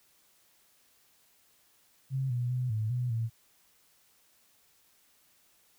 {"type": "tone with pitch steps", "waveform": "sine", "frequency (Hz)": [133.4, 122.1, 125.9, 108.8, 123.8, 113.9], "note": ["C3", "B2", "B2", "A2", "B2", "A#2"], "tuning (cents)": [34, -19, 34, -19, 5, -40], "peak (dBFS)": -28, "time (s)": [2.1, 3.3], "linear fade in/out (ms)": 50, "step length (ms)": 200, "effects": ["white hiss -66 dBFS RMS until 5.78 s"]}